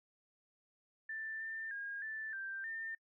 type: tone with pitch steps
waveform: sine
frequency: 1772 / 1790 / 1627 / 1761 / 1574 / 1804 Hz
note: A6 / A6 / G#6 / A6 / G6 / A6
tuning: +12 / +29 / -36 / +1 / +7 / +43 cents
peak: -40 dBFS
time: 1.09-2.95 s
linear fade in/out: 5 ms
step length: 310 ms
effects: noise-tail reverb RT60 0.1 s tail -26 dB re dry